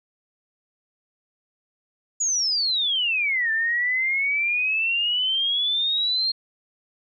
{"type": "exponential two-way sweep", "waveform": "sine", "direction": "down then up", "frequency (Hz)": [6950, 1766, 4244], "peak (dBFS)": -20, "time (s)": [2.2, 6.32], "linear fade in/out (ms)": 10, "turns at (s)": 3.51, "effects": []}